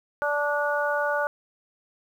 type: harmonic tone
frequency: 291.7 Hz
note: D4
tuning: 12 cents flat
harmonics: 2 / 3 / 4 / 5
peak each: -26 / -30 / -32 / -27 dBFS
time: 0.22-1.27 s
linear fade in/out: 0 ms
effects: 9-bit